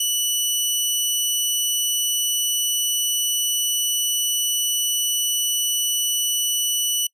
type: tone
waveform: 15% pulse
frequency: 2960 Hz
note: F#7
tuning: in tune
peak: -12 dBFS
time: 0-7.07 s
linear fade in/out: 5 ms
effects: noise-tail reverb RT60 0.1 s tail -25 dB re dry + resampled to 32000 Hz